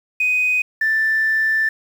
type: tone pair in turn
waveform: sine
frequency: 2500 / 1767.8 Hz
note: D#7 / A6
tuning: +8 / +8 cents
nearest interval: tritone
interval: 600 cents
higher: first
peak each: -14 dBFS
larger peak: neither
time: 0.2-0.62 / 0.81-1.69 s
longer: second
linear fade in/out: 5 ms
effects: tanh soft clip ceiling -10 dBFS + 7-bit